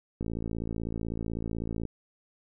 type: click train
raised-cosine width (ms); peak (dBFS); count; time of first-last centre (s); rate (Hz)
3; -21; 93; 0.21-1.853; 56
effects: none